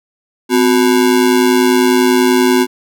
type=ring-modulated tone; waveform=square; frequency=311.1 Hz; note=D#4; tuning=in tune; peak=-6 dBFS; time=0.49-2.67 s; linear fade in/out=50 ms; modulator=55.1 Hz; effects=none